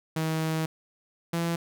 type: tone pair in turn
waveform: sawtooth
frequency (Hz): 159.4 / 168.53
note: D#3 / E3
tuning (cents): +42 / +39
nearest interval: minor second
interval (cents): 97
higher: second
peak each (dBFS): -22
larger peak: neither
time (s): 0.16-0.66 / 1.33-1.56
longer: first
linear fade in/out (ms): 5
effects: none